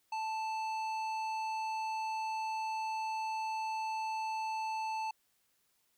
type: tone with tanh clipping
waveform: triangle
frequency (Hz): 880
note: A5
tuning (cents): 0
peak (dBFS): -36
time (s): 0.12-5.11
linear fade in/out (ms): 5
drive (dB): 17
effects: white hiss -75 dBFS RMS until 5.97 s